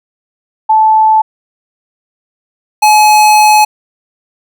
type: tone pair in turn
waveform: sine / square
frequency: 873 / 850.1 Hz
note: A5 / G#5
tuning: -14 / +40 cents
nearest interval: unison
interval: 46 cents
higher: first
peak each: -4 dBFS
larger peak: neither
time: 0.69-1.22 / 2.82-3.65 s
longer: second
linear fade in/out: 10 ms
effects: none